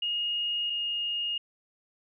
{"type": "tone pair in turn", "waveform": "sine", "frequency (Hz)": [2860, 2849], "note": ["F7", "F7"], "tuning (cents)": [41, 34], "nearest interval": "unison", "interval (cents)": 7, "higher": "first", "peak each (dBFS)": [-27, -28], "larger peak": "first", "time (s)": [[0.02, 0.7], [0.7, 1.38]], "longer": "neither", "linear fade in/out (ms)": 5, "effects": []}